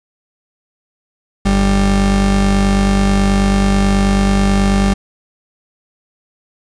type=tone pair together; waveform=40% pulse; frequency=49.25 / 197 Hz; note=G1 / G3; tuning=+9 / +9 cents; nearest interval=2 octaves; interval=2400 cents; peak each=-13 dBFS; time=1.45-4.94 s; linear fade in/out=10 ms; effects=resampled to 22050 Hz + 8-bit